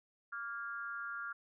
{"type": "tone with amplitude modulation", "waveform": "sine", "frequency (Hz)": 1396.9, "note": "F6", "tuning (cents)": 0, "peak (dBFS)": -35, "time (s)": [0.32, 1.33], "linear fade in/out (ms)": 10, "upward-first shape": "sine", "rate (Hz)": 239, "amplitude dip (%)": 95, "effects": []}